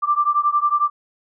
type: beating tone pair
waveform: sine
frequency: 1174.7 / 1185.7 Hz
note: D6 / D6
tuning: 0 / +16 cents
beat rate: 11 Hz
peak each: -18 / -19 dBFS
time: 0.02-0.9 s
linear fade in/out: 20 ms
effects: none